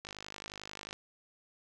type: click train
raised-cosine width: 0.2 ms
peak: -25 dBFS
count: 46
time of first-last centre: 0.05-0.929 s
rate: 51.2 Hz
effects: none